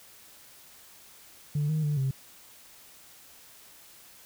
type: tone with pitch steps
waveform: sine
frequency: 147.1 / 155.7 / 148 / 134 Hz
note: D3 / D#3 / D3 / C3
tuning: +3 / +2 / +14 / +42 cents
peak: -23 dBFS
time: 1.55-2.11 s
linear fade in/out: 5 ms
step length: 140 ms
effects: tanh soft clip ceiling -22 dBFS + white hiss -53 dBFS RMS until 4.25 s